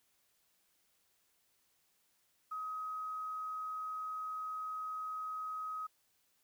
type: tone with quantisation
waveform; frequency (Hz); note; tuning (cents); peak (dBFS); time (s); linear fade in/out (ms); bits
sine; 1265; D#6; +28; -38; 2.51-5.87; 10; 11
effects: white hiss -75 dBFS RMS until 6.43 s